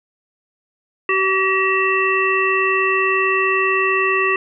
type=harmonic tone; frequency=382.2 Hz; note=G4; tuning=44 cents flat; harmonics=1 / 3 / 5 / 7; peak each=-20 / -20 / -20 / -20 dBFS; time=1.09-4.36 s; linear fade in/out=2 ms; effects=none